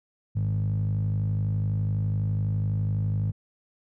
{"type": "tone with band-pass filter", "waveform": "15% pulse", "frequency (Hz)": 52, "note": "G#1", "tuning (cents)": 3, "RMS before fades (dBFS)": -26, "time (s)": [0.35, 3.32], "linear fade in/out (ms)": 20, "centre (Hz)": 120, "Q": 8, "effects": []}